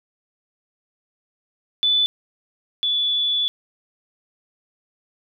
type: tone pair in turn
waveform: sine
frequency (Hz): 3488 / 3448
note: A7 / A7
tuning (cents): -16 / -36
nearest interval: unison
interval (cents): 20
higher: first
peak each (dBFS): -15 / -18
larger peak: first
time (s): 1.83-2.06 / 2.83-3.48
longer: second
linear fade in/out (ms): 0
effects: none